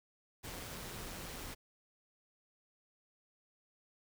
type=noise with amplitude modulation; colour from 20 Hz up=pink; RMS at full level=-44 dBFS; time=0.43-1.55 s; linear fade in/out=20 ms; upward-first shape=sine; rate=177 Hz; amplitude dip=35%; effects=none